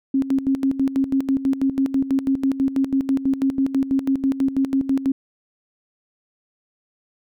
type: tone with tremolo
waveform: sine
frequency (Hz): 270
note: C#4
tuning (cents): -45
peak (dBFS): -15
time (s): 0.14-5.12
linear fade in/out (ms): 5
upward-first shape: square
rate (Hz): 6.1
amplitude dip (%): 75
effects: none